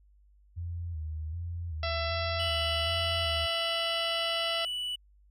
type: tone with vibrato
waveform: sine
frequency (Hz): 81.9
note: E2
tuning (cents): -11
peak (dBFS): -33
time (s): 0.56-3.47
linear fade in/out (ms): 20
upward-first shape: square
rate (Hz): 1.3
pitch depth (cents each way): 80
type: harmonic tone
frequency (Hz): 668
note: E5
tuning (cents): +23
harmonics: 1 / 2 / 3 / 4 / 5 / 6 / 7 / 8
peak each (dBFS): -34 / -37 / -39 / -40 / -41 / -42 / -42 / -43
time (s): 1.83-4.65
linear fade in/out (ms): 2
type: tone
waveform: triangle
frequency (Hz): 2960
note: F#7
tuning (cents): 0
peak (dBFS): -30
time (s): 2.39-4.96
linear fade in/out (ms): 10
effects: added 50 Hz sine -58 dBFS peak until 5.3 s

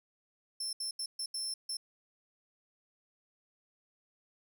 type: tone bursts at uneven times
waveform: 30% pulse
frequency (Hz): 5340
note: E8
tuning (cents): +22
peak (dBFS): -31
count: 6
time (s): 0.6-0.73 / 0.8-0.91 / 0.99-1.06 / 1.19-1.26 / 1.34-1.54 / 1.69-1.77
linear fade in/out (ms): 5
effects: none

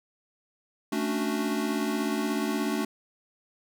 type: chord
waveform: square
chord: D major seventh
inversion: second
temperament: equal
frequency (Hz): 220 / 277.2 / 293.7 / 370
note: A3 / C#4 / D4 / F#4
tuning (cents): 0 / 0 / 0 / 0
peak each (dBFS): -31 / -35 / -32 / -34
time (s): 0.92-2.85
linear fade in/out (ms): 5
effects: none

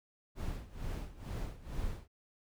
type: noise with tremolo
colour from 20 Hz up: brown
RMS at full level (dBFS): -37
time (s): 0.35-2.08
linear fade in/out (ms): 50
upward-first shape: sine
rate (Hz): 2.2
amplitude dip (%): 85
effects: none

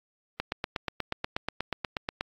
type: click train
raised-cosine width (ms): 0.3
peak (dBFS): -13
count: 16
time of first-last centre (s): 0.4-2.209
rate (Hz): 8.29
effects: AAC 64 kbps

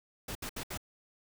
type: noise bursts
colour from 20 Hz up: pink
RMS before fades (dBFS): -39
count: 4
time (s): 0.28-0.775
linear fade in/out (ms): 5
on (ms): 72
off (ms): 69
effects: none

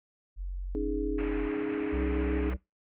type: tone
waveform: sine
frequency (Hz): 45.69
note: F#1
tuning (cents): -21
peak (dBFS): -32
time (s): 0.36-1.51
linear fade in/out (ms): 50
type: chord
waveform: sine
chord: C# suspended second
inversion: none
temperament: just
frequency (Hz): 277.2 / 311.8 / 415.8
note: C#4 / D#4 / G#4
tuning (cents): 0 / +4 / +2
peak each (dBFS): -35 / -33 / -33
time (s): 0.75-2.5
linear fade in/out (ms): 0
type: low-pass noise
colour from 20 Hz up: white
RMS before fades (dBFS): -43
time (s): 1.18-2.54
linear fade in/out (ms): 5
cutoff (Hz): 2500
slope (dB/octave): 48
type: harmonic tone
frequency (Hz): 63.7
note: C2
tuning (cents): -46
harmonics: 1 / 3 / 5 / 7 / 9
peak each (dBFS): -30 / -40 / -44 / -47 / -49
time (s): 1.92-2.57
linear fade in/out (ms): 20
effects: noise-tail reverb RT60 0.2 s tail -20 dB re dry

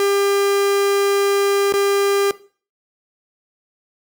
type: tone with dropouts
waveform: 45% pulse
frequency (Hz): 400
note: G4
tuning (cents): +35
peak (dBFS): -15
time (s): 0-2.31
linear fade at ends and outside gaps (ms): 1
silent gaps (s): 1.724-1.738
effects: noise-tail reverb RT60 0.4 s tail -17 dB re dry

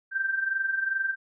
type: tone with amplitude modulation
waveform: sine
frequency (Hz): 1568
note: G6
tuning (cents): 0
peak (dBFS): -22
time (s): 0.11-1.16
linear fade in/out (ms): 50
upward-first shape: sine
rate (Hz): 22.5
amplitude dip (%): 65
effects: none

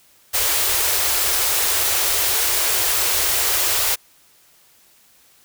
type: band-stop noise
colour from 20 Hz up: white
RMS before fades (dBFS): -19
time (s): 0.33-3.96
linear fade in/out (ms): 20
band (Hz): 110 to 330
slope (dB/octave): 96
effects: white hiss -54 dBFS RMS until 5.44 s

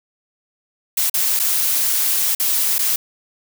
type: noise with dropouts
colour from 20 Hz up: blue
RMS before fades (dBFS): -18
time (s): 0.97-2.96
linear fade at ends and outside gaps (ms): 5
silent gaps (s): 1.098-1.14 / 1.393-1.397 / 2.35-2.398 / 2.783-2.79
effects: none

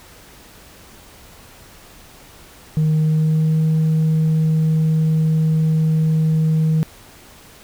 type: tone with pitch glide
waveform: sine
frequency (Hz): 155.56 to 158.01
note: D#3 to D#3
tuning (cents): 0 to +27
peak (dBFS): -11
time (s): 2.77-6.83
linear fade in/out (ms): 0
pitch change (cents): +27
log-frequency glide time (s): 2.97-3.59
effects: tanh soft clip ceiling -12 dBFS + pink hiss -44 dBFS RMS until 7.63 s

